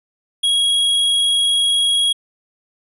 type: tone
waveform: square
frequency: 3308 Hz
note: G#7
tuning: 8 cents flat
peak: -14 dBFS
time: 0.43-2.13 s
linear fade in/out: 10 ms
effects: resampled to 24000 Hz